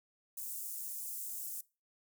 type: high-pass noise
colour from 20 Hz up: white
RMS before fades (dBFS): -42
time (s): 0.37-1.61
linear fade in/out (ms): 5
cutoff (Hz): 7400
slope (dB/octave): 24
effects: noise-tail reverb RT60 0.3 s tail -22 dB re dry